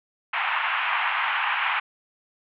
pink band-pass noise, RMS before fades -25 dBFS, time 0.33-1.8 s, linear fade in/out 10 ms, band 830 to 2900 Hz, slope 48 dB/octave, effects none

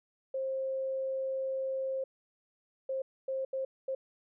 sine tone bursts at uneven times, 531 Hz, C5, 25 cents sharp, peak -31 dBFS, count 5, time 0.34-2.04 / 2.89-3.02 / 3.28-3.45 / 3.53-3.65 / 3.88-3.95 s, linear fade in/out 5 ms, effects none

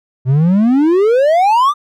triangle exponential sweep, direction up, 123.47 to 1226 Hz, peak -6 dBFS, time 0.25-1.74 s, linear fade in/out 50 ms, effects none

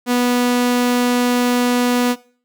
sawtooth tone, 245.3 Hz, B3, 12 cents flat, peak -10 dBFS, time 0.06-2.16 s, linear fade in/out 50 ms, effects noise-tail reverb RT60 0.4 s tail -18 dB re dry

